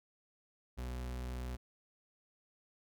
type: tone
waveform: 40% pulse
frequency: 62.1 Hz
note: B1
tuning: 10 cents sharp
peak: -38 dBFS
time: 0.77-1.57 s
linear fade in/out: 20 ms
effects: none